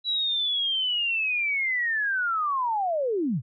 sine linear sweep, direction down, 3944 to 100 Hz, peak -23 dBFS, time 0.04-3.42 s, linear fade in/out 50 ms, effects none

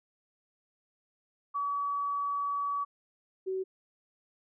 sine tone pair in turn, 1139 / 378.1 Hz, C#6 / F#4, +47 / +38 cents, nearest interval octave + perfect fifth, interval 1909 cents, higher first, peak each -29 / -30 dBFS, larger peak first, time 1.54-2.85 / 3.46-3.64 s, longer first, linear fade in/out 20 ms, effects none

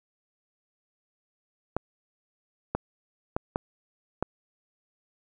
clicks, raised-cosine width 1 ms, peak -12 dBFS, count 5, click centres 1.766 / 2.75 / 3.365 / 3.559 / 4.226 s, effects none

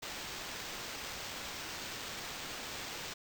violet noise with sample-and-hold, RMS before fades -43 dBFS, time 0.02-3.14 s, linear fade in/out 10 ms, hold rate 11025 Hz, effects none

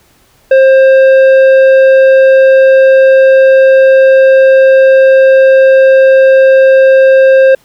sine tone with tanh clipping, 531 Hz, C5, 25 cents sharp, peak -3 dBFS, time 0.51-7.55 s, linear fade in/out 5 ms, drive 9 dB, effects pink hiss -48 dBFS RMS until 7.64 s

